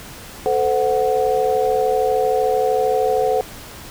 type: chord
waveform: sine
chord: F# diminished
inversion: first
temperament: equal with one note detuned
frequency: 440 / 513.1 / 740 Hz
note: A4 / C5 / F#5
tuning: 0 / -34 / 0 cents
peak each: -19 / -19 / -20 dBFS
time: 0.46-3.41 s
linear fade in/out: 0 ms
effects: pink hiss -37 dBFS RMS until 3.9 s